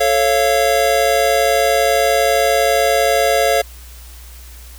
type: chord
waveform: square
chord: A augmented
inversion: none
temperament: just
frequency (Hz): 440 / 550 / 687.5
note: A4 / C#5 / E#5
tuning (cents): 0 / -14 / -27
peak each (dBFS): -20 / -17 / -16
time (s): 0-3.62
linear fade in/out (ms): 10
effects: added 60 Hz sine -35 dBFS peak until 4.78 s + white hiss -42 dBFS RMS until 4.78 s